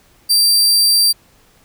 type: tone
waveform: sawtooth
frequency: 4699 Hz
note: D8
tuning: in tune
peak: -7 dBFS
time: 0.29-1.13 s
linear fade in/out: 20 ms
effects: pink hiss -52 dBFS RMS until 1.64 s